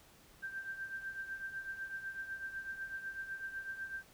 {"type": "tone with tremolo", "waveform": "sine", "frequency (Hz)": 1571, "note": "G6", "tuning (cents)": 3, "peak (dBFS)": -37, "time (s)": [0.42, 4.03], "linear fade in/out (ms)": 20, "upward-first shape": "triangle", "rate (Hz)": 8, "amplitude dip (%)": 75, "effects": ["pink hiss -62 dBFS RMS until 4.13 s"]}